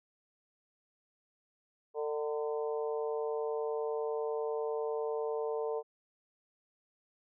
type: harmonic tone with a mistuned harmonic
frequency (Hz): 150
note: D3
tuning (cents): +37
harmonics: 3 / 4 / 5 / 6 / 7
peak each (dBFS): -33 / -40 / -44 / -46 / -47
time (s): 1.94-5.83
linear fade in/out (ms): 50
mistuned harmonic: 7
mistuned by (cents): -50
effects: none